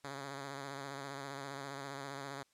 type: tone with vibrato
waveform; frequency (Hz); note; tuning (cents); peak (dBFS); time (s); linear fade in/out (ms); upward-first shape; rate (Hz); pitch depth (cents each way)
5% pulse; 138.59; C#3; 0; -31; 0.04-2.43; 5; sine; 15; 44
effects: white hiss -74 dBFS RMS until 2.53 s + low-pass 9000 Hz 12 dB/octave